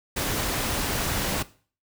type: noise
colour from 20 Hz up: pink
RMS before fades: -27 dBFS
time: 0.16-1.43 s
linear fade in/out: 10 ms
effects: noise-tail reverb RT60 0.4 s tail -17 dB re dry